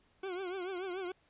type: tone with vibrato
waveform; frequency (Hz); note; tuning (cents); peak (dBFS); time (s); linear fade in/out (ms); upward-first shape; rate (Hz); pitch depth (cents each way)
40% pulse; 370; F#4; 0; -36; 0.23-1.12; 5; triangle; 6.9; 120
effects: pink hiss -70 dBFS RMS until 1.29 s + resampled to 8000 Hz